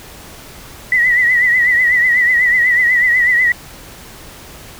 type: tone with vibrato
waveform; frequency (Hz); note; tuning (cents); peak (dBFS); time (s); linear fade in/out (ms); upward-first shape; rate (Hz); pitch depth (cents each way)
sine; 1958; B6; -15; -9; 0.92-3.52; 2; triangle; 8.1; 81
effects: pink hiss -36 dBFS RMS until 4.79 s